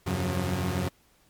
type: tone cluster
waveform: sawtooth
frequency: 81.1 / 93.8 / 135.5 / 180.1 Hz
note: E2 / F#2 / C#3 / F#3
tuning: -28 / +24 / -39 / -46 cents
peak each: -33 / -26 / -29 / -27 dBFS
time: 0.06-0.89 s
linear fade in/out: 10 ms
effects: pink hiss -63 dBFS RMS until 1.29 s + MP3 96 kbps